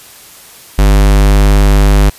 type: tone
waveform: square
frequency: 50.2 Hz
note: G1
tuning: 42 cents sharp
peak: -5 dBFS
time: 0.78-2.1 s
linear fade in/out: 10 ms
effects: white hiss -36 dBFS RMS until 2.18 s + resampled to 32000 Hz